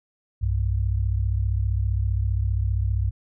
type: tone pair together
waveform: sine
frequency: 62.84 / 98 Hz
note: B1 / G2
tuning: +31 / 0 cents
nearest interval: minor sixth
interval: 769 cents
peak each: -23 dBFS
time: 0.41-3.11 s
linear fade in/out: 20 ms
effects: none